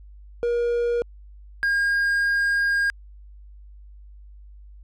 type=tone pair in turn; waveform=triangle; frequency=475.5 / 1620.3 Hz; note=A#4 / G#6; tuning=+34 / -43 cents; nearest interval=octave + major sixth; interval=2123 cents; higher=second; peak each=-18 / -17 dBFS; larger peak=second; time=0.43-1.02 / 1.63-2.9 s; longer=second; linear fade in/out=0 ms; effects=added 50 Hz sine -42 dBFS peak until 4.83 s + resampled to 24000 Hz